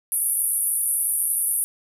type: band-pass noise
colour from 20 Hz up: white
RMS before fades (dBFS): -23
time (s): 0.12-1.64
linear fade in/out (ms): 0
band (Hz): 9400 to 12000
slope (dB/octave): 96
effects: none